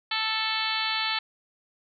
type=harmonic tone with a mistuned harmonic; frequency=440 Hz; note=A4; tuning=in tune; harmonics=2 / 3 / 4 / 5 / 6 / 7 / 8 / 9 / 10; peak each=-34 / -34 / -34 / -34 / -34 / -34 / -34 / -34 / -34 dBFS; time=0.11-1.19 s; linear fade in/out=5 ms; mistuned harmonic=8; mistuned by=-25 cents; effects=none